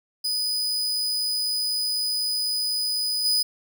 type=tone with level steps; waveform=40% pulse; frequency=4978 Hz; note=D#8; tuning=in tune; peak=-22 / -18 dBFS; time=0.24-3.43 s; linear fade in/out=10 ms; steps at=3.24 s; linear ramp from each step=20 ms; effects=none